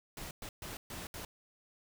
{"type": "noise bursts at uneven times", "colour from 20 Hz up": "pink", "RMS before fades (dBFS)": -44, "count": 5, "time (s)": [[0.17, 0.31], [0.42, 0.49], [0.62, 0.77], [0.9, 1.07], [1.14, 1.25]], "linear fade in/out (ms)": 2, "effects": []}